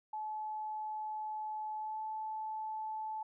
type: tone with pitch glide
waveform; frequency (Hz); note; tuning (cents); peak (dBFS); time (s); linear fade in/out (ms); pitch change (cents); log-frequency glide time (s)
sine; 860 to 869.5; A5 to A5; -40 to -21; -37; 0.13-3.23; 5; +19; 1.77-2
effects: none